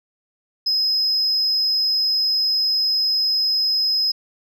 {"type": "tone", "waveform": "sine", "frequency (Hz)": 5090, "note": "D#8", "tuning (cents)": 39, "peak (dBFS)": -15, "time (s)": [0.66, 4.12], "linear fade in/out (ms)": 10, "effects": ["tanh soft clip ceiling -14 dBFS"]}